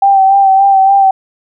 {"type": "tone with vibrato", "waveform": "sine", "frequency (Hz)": 780, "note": "G5", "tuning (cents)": -9, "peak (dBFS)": -4, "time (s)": [0.02, 1.11], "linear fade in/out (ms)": 5, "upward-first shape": "sine", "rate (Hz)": 3.5, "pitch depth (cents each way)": 31, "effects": []}